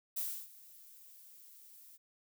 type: noise with ADSR envelope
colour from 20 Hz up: violet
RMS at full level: -36 dBFS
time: 0.16-1.98 s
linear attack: 13 ms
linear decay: 300 ms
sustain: -21 dB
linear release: 26 ms
effects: none